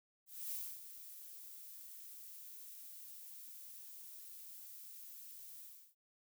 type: noise with ADSR envelope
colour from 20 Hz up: violet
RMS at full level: -42 dBFS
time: 0.26-5.95 s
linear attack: 260 ms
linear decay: 270 ms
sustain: -11 dB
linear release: 320 ms
effects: none